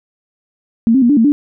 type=tone with pitch steps; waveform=sine; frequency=228.1 / 267.2 / 237.9 / 290.9 / 226.1 / 290.6 Hz; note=A#3 / C4 / A#3 / D4 / A3 / D4; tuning=-37 / +36 / +35 / -16 / +47 / -18 cents; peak=-7 dBFS; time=0.87-1.32 s; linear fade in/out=0 ms; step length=75 ms; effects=none